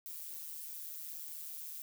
violet noise with amplitude modulation, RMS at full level -42 dBFS, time 0.06-1.82 s, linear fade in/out 0 ms, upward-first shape sine, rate 156 Hz, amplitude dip 70%, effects none

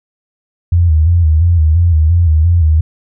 sine tone with vibrato, 82.1 Hz, E2, 6 cents flat, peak -6 dBFS, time 0.72-2.81 s, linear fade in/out 5 ms, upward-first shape square, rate 2.9 Hz, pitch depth 86 cents each way, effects none

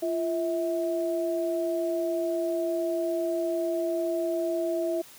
sine tone pair together, 343 / 650 Hz, F4 / E5, -31 / -24 cents, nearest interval major seventh, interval 1107 cents, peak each -28 dBFS, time 0.02-5.02 s, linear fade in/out 10 ms, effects white hiss -50 dBFS RMS until 5.18 s

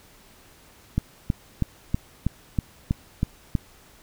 click train, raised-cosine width 5 ms, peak -9 dBFS, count 9, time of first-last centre 0.98-3.552 s, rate 3.11 Hz, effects pink hiss -53 dBFS RMS until 4.02 s

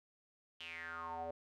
square tone with band-pass filter sweep, 83.1 Hz, E2, 15 cents sharp, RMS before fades -45 dBFS, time 0.6-1.31 s, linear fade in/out 5 ms, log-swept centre 3100 to 590 Hz, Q 7.6, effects none

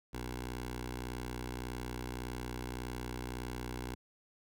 10% pulse tone with notch filter, 61.74 Hz, B1, in tune, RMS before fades -41 dBFS, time 0.13-3.95 s, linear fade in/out 10 ms, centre 170 Hz, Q 1.6, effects none

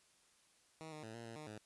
10% pulse tone with pitch steps, 159 / 153.3 / 111 / 116.6 / 114.4 / 152.8 / 106.8 Hz, D#3 / D#3 / A2 / A#2 / A#2 / D#3 / G#2, +38 / -25 / +16 / +1 / -32 / -31 / +49 cents, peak -40 dBFS, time 0.81-1.58 s, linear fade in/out 0 ms, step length 110 ms, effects white hiss -71 dBFS RMS until 1.65 s + resampled to 24000 Hz

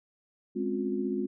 sine chord, Db major seventh, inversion second, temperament equal with one note detuned, 207.7 / 261.6 / 277.2 / 358 Hz, Ab3 / C4 / Db4 / F4, 0 / 0 / 0 / +43 cents, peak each -33 / -33 / -38 / -32 dBFS, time 0.55-1.27 s, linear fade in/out 20 ms, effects none

